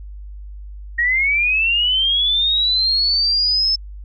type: linear sweep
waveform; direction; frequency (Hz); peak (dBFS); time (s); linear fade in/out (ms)
sine; up; 1864.7 to 5274; -14; 0.98-3.76; 10
effects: added 50 Hz sine -31 dBFS peak until 4.04 s